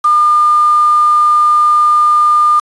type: tone with quantisation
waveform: sine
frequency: 1207 Hz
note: D6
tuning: 47 cents sharp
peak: -6 dBFS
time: 0.04-2.6 s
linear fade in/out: 10 ms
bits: 4
effects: resampled to 22050 Hz